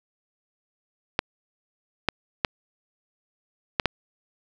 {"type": "clicks", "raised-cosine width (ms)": 0.3, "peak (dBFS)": -4, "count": 5, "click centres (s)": [1.191, 2.087, 2.448, 3.798, 3.857], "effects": []}